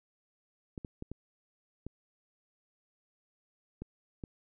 clicks, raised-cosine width 3 ms, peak -27 dBFS, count 7, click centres 0.778 / 0.848 / 1.024 / 1.116 / 1.866 / 3.82 / 4.238 s, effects none

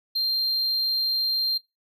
triangle tone, 4178 Hz, C8, 3 cents flat, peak -21 dBFS, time 0.15-1.58 s, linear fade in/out 10 ms, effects noise-tail reverb RT60 0.2 s tail -19 dB re dry

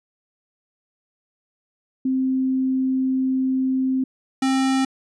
sine / square tone pair in turn, 261.6 / 265.4 Hz, C4 / C4, 0 / +25 cents, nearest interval unison, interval 25 cents, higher second, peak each -18 dBFS, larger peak neither, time 2.05-4.04 / 4.42-4.85 s, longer first, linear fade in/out 5 ms, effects resampled to 22050 Hz

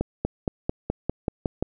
accelerating click train, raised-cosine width 2 ms, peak -10 dBFS, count 9, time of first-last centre 0.01-1.626 s, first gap 240 ms, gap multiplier 0.95, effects none

